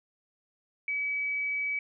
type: tone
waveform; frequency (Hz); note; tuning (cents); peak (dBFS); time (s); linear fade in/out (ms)
sine; 2283; D7; -50; -28; 0.88-1.79; 2
effects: none